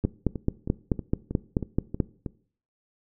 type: two click trains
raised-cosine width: 3 ms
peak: -18 / -9 dBFS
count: 8 / 10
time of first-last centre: 0.04-2.262 / 0.05-2.002 s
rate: 3.15 / 4.61 Hz
effects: noise-tail reverb RT60 0.5 s tail -20 dB re dry